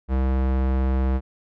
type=tone with low-pass filter; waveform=square; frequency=65.41 Hz; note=C2; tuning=in tune; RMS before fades=-21 dBFS; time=0.08-1.21 s; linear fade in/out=50 ms; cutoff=1500 Hz; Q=0.55; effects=none